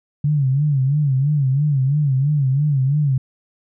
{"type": "tone with vibrato", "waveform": "sine", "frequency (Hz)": 140.4, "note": "C#3", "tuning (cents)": 22, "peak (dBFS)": -14, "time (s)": [0.24, 3.18], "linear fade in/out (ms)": 5, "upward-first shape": "sine", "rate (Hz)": 3, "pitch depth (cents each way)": 130, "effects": []}